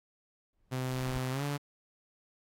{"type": "noise with exponential growth", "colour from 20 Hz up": "brown", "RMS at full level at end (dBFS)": -38, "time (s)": [0.53, 1.18], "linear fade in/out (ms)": 2, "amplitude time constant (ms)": 140}
{"type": "tone with pitch glide", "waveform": "sawtooth", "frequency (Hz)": [128.8, 143.74], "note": ["C3", "D3"], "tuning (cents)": [-27, -37], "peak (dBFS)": -28, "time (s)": [0.71, 1.58], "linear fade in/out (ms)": 20, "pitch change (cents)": 190, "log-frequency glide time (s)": [1.31, 1.43]}
{"effects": ["AAC 48 kbps"]}